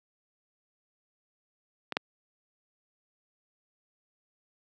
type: clicks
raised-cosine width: 0.3 ms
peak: -16 / -9 dBFS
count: 2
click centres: 1.923 / 1.969 s
effects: high-pass 200 Hz 12 dB/octave